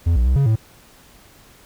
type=tone with pitch steps; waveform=triangle; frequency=84.3 / 59.7 / 64.6 / 138.5 / 110.3 Hz; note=E2 / A#1 / C2 / C#3 / A2; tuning=+39 / +42 / -21 / -1 / +5 cents; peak=-11 dBFS; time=0.06-0.56 s; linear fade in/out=10 ms; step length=100 ms; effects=pink hiss -49 dBFS RMS until 1.65 s